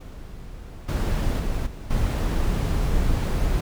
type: noise with level steps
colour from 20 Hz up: brown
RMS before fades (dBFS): -38 / -22 / -25 / -35 / -22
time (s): 0-3.61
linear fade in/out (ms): 10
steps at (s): 0.88 / 1.39 / 1.66 / 1.9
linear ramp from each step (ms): 10
effects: none